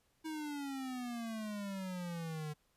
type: exponential sweep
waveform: square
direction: down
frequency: 320 to 149.3 Hz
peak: -40 dBFS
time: 0.24-2.54 s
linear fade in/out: 20 ms
effects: pink hiss -75 dBFS RMS until 2.76 s + resampled to 32000 Hz